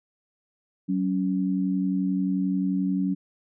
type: tone pair together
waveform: sine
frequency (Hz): 188.05 / 279.4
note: F#3 / C#4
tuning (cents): +28 / +14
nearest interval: perfect fifth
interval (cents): 686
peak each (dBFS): -24 / -26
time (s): 0.88-3.15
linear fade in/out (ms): 20
effects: none